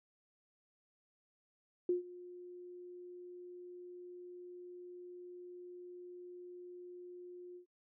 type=tone with ADSR envelope; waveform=sine; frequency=356.5 Hz; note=F4; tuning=36 cents sharp; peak=-27 dBFS; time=1.89-7.66 s; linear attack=3 ms; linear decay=130 ms; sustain=-20 dB; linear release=100 ms; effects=noise-tail reverb RT60 0.1 s tail -18 dB re dry